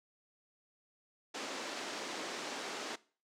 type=band-pass noise; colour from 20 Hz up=pink; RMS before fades=-42 dBFS; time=1.34-2.96 s; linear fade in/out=10 ms; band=270 to 7000 Hz; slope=24 dB/octave; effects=noise-tail reverb RT60 0.4 s tail -20 dB re dry